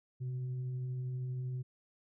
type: tone with frequency modulation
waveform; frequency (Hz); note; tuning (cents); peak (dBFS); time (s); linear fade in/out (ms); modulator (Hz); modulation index
sine; 128.3; C3; -34; -35; 0.2-1.63; 20; 244; 0.2
effects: none